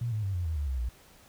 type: tone with pitch steps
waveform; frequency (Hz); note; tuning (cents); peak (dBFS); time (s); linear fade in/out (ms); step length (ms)
sine; 118.7 / 107.6 / 97.53 / 88.41 / 80.14 / 72.65 / 65.85 / 59.69; A#2 / A2 / G2 / F2 / E2 / D2 / C2 / A#1; +32 / -38 / -8 / +22 / -48 / -18 / +12 / +42; -28; 0.01-0.89; 5; 110
effects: pink hiss -57 dBFS RMS until 1.28 s